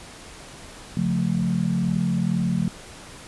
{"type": "chord", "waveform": "sine", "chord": "Db augmented", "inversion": "none", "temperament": "equal with one note detuned", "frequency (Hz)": [138.59, 177.77, 220], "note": ["Db3", "F3", "A3"], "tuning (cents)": [0, 31, 0], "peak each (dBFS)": [-27, -22, -26], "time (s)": [0.97, 2.68], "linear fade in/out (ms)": 2, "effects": ["pink hiss -42 dBFS RMS until 3.27 s", "resampled to 24000 Hz"]}